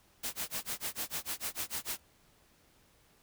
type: noise with tremolo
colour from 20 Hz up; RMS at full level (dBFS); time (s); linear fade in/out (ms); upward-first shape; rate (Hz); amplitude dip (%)
white; -35; 0.23-2; 10; sine; 6.7; 100
effects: pink hiss -66 dBFS RMS until 3.22 s